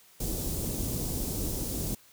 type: band-stop noise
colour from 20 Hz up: pink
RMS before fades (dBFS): -32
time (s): 0.2-1.95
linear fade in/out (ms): 5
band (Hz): 410 to 7000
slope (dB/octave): 12
effects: white hiss -58 dBFS RMS until 2.12 s